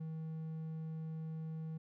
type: tone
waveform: triangle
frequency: 159.5 Hz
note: D#3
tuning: 43 cents sharp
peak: -38 dBFS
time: 0-1.78 s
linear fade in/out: 10 ms
effects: none